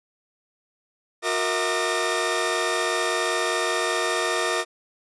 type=tone cluster; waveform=sawtooth; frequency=362.7 / 465.7 / 646 / 1197 / 1828 Hz; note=F#4 / A#4 / E5 / D6 / A#6; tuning=-34 / -2 / -35 / +33 / -34 cents; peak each=-25 dBFS; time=1.22-4.65 s; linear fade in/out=50 ms; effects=resampled to 24000 Hz